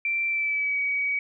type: tone with pitch glide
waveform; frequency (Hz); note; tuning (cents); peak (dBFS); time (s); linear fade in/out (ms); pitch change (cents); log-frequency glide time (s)
sine; 2349 to 2265; D7 to C#7; 0 to +37; -23; 0.05-1.19; 2; -63; 0.27-0.78
effects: none